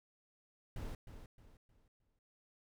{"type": "noise with echo", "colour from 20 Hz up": "brown", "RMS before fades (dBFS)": -43, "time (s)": [0.76, 0.95], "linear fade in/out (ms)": 2, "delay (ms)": 310, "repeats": 4, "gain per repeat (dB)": -9, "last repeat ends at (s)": 2.19, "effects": []}